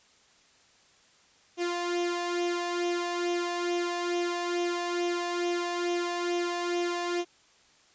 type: tone with flanger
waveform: sawtooth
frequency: 349.2 Hz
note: F4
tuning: in tune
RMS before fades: -30 dBFS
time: 1.57-7.25 s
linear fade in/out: 50 ms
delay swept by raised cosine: 0.32 to 1.15 ms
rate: 2.3 Hz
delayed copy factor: +0.6
effects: white hiss -61 dBFS RMS until 7.94 s + resampled to 16000 Hz